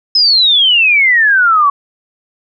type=exponential sweep; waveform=sine; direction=down; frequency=5180 to 1108.7 Hz; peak=-6 dBFS; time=0.15-1.7 s; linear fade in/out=5 ms; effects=none